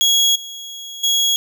30% pulse tone with level steps, 3322 Hz, G#7, in tune, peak -9 / -27 / -11 dBFS, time 0.01-1.36 s, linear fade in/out 0 ms, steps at 0.35 / 1.03 s, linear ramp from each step 10 ms, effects none

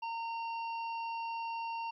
harmonic tone with a mistuned harmonic, 918 Hz, A#5, 27 cents flat, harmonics 1 / 3 / 5 / 6, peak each -36 / -45 / -56 / -61 dBFS, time 0.02-1.91 s, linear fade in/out 10 ms, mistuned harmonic 6, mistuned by -17 cents, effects 13-bit

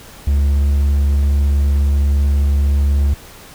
triangle tone, 70.7 Hz, C#2, 35 cents sharp, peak -9 dBFS, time 0.27-3.14 s, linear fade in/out 5 ms, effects pink hiss -39 dBFS RMS until 3.54 s

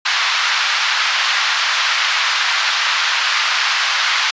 pink band-pass noise, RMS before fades -17 dBFS, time 0.05-4.31 s, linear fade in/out 10 ms, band 1100 to 5100 Hz, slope 24 dB/octave, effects resampled to 16000 Hz

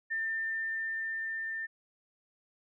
sine tone with level ramp, 1796 Hz, A6, 35 cents sharp, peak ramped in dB -30 to -34 dBFS, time 0.1-1.67 s, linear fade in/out 20 ms, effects none

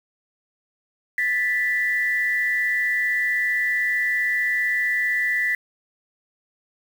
sine tone pair together, 1760 / 1975.5 Hz, A6 / B6, 0 / 0 cents, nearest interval major second, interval 200 cents, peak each -24 / -21 dBFS, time 1.18-5.55 s, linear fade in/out 2 ms, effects 7-bit

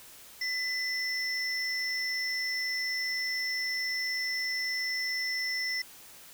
triangle tone pair together, 2006 / 5355 Hz, B6 / E8, +26 / +26 cents, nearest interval octave + perfect fourth, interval 1700 cents, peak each -30 / -32 dBFS, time 0.41-5.82 s, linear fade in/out 5 ms, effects white hiss -51 dBFS RMS until 6.33 s

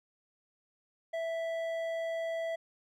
sine tone with hard clipping, 659.3 Hz, E5, in tune, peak -34 dBFS, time 1.13-2.56 s, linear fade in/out 10 ms, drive 8 dB, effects none

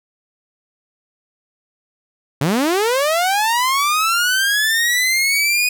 sawtooth linear sweep, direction up, 128.1 to 2489 Hz, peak -11 dBFS, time 2.41-5.69 s, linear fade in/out 5 ms, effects none

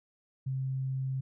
sine tone, 132.5 Hz, C3, 22 cents sharp, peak -30 dBFS, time 0.46-1.21 s, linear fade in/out 10 ms, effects none

